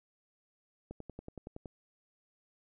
click train, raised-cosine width 2 ms, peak -30 dBFS, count 9, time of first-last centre 0.91-1.658 s, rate 10.7 Hz, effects none

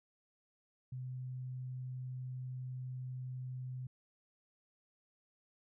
sine tone, 127.7 Hz, C3, 42 cents flat, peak -40 dBFS, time 0.92-3.87 s, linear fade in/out 5 ms, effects none

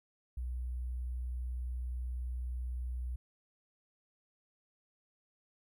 sine tone with sample-and-hold, 61.74 Hz, B1, in tune, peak -35 dBFS, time 0.37-3.16 s, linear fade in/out 5 ms, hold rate 11025 Hz, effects none

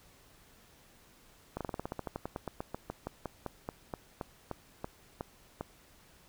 slowing click train, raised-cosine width 1 ms, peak -22 dBFS, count 27, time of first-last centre 1.57-5.61 s, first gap 37 ms, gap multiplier 1.1, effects pink hiss -61 dBFS RMS until 6.28 s

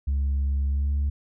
sine tone with pitch glide, 69.3 to 71.29 Hz, C#2 to C#2, 0 to +49 cents, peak -19 dBFS, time 0.07-1.1 s, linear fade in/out 10 ms, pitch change +49 cents, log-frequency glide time 0.68-0.93 s, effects tanh soft clip ceiling -20 dBFS

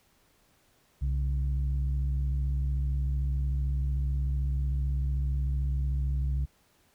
sine tone pair together, 65.41 / 138.76 Hz, C2 / C#3, 0 / +2 cents, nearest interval octave + minor second, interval 1302 cents, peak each -25 / -32 dBFS, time 1.01-6.46 s, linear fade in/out 20 ms, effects tanh soft clip ceiling -21 dBFS + pink hiss -66 dBFS RMS until 6.94 s

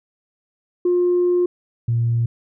sine tone pair in turn, 355.2 / 116.97 Hz, F4 / A#2, +29 / +6 cents, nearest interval octave + perfect fifth, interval 1923 cents, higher first, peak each -13 / -15 dBFS, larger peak first, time 0.85-1.46 / 1.88-2.26 s, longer first, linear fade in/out 5 ms, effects tanh soft clip ceiling -11 dBFS

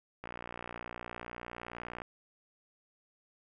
click train, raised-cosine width 0.5 ms, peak -26 dBFS, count 107, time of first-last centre 0.24-2.019 s, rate 59.6 Hz, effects none

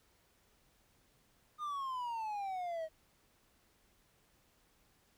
triangle exponential sweep, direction down, 1233 to 626 Hz, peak -35 dBFS, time 1.58-2.89 s, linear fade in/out 50 ms, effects pink hiss -71 dBFS RMS until 5.17 s

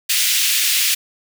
pink high-pass noise, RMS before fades -17 dBFS, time 0.09-0.95 s, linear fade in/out 10 ms, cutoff 2300 Hz, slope 24 dB/octave, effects none

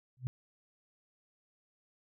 sine tone with exponential growth, 126.7 Hz, B2, 45 cents sharp, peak -28 dBFS, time 0.17-0.27 s, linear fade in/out 0 ms, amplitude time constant 20 ms, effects none

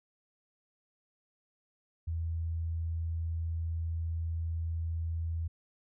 sine tone, 82.41 Hz, E2, in tune, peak -31 dBFS, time 2.07-5.48 s, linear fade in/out 10 ms, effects none

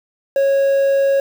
triangle tone with quantisation, 550 Hz, C#5, 14 cents flat, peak -10 dBFS, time 0.36-1.2 s, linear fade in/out 2 ms, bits 6, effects none

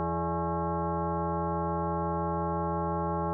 sine tone with frequency modulation, 335.1 Hz, E4, 29 cents sharp, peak -27 dBFS, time 0-3.33 s, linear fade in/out 0 ms, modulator 252 Hz, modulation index 3.1, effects none

